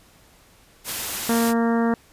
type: noise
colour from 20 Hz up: white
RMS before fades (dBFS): -28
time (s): 0.84-1.54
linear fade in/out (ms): 50
type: harmonic tone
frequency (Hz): 231.3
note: A#3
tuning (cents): -13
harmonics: 1 / 2 / 3 / 4 / 5 / 6 / 7 / 8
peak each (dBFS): -19 / -25 / -29 / -31 / -33 / -35 / -36 / -37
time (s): 1.29-1.94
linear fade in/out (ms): 2
effects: pink hiss -54 dBFS RMS until 2.12 s + resampled to 32000 Hz